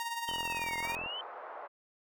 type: tone with tremolo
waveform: sawtooth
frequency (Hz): 932.3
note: A#5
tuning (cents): 0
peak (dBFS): -29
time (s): 0-0.95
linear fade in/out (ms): 0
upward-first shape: sine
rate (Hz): 18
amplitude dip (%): 55
type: linear two-way sweep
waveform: sine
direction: down then up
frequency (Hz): 3100 to 2093 to 3100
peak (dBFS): -37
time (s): 0.28-1.21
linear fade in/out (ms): 2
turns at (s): 0.78
type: click train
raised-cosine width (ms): 1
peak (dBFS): -29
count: 34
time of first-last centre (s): 0.29-1.061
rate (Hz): 42.8
type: band-pass noise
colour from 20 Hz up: white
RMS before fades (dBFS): -45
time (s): 0.82-1.68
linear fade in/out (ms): 20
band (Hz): 520 to 1200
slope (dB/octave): 24
effects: none